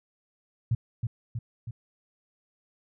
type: tone with echo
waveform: sine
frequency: 115.7 Hz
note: A#2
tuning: 13 cents flat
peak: -21 dBFS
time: 0.71-0.75 s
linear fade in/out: 5 ms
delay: 320 ms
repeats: 3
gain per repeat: -4 dB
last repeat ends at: 1.71 s
effects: none